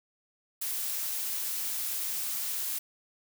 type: noise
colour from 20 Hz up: blue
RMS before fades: -33 dBFS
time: 0.61-2.79 s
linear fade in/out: 10 ms
effects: none